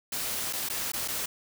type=noise with dropouts; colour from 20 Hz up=white; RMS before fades=-32 dBFS; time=0.12-1.26 s; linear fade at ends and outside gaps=5 ms; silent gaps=0.528-0.532 / 0.688-0.698 / 0.92-0.934 / 1.078-1.083 s; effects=none